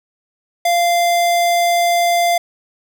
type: tone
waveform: square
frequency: 693 Hz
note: F5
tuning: 14 cents flat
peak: -13 dBFS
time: 0.65-2.38 s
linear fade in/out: 5 ms
effects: none